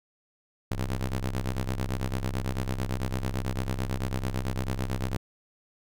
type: ring-modulated tone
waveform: sawtooth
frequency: 64.8 Hz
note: C2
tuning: 16 cents flat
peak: -21 dBFS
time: 0.71-5.17 s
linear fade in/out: 5 ms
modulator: 36.9 Hz
effects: none